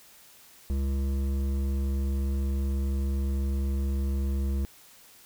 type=tone with hard clipping; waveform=sine; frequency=68 Hz; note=C#2; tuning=33 cents flat; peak=-27 dBFS; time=0.7-4.65 s; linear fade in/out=0 ms; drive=11 dB; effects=white hiss -54 dBFS RMS until 5.25 s